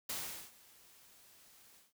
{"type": "noise with ADSR envelope", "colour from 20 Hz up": "white", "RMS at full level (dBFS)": -39, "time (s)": [0.09, 1.93], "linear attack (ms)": 6, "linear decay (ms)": 410, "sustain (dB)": -23, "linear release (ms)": 160, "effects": []}